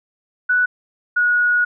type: tone pair in turn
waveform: sine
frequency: 1480 / 1454.6 Hz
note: F#6 / F#6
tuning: 0 / -30 cents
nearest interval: unison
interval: 30 cents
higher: first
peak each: -13 dBFS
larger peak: neither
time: 0.49-0.66 / 1.16-1.65 s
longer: second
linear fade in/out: 10 ms
effects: none